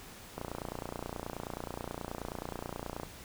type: click train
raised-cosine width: 1 ms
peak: -23 dBFS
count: 79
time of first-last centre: 0.38-3.033 s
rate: 29.4 Hz
effects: pink hiss -50 dBFS RMS until 3.24 s